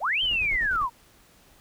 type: linear two-way sweep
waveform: sine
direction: up then down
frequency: 479 to 3165 to 903 Hz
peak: -22 dBFS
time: 0-0.9 s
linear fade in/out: 50 ms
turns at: 0.22 s
type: noise with tremolo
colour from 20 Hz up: brown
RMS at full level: -36 dBFS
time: 0.21-0.87 s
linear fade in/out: 50 ms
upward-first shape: square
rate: 10 Hz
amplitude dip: 70%
effects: pink hiss -57 dBFS RMS until 1.6 s